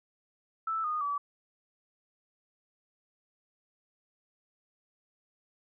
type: tone with pitch steps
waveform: sine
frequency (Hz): 1318.5 / 1230.2 / 1147.8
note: E6 / D#6 / D6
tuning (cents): 0 / -20 / -40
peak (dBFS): -29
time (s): 0.67-1.18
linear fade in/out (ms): 5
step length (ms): 170
effects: none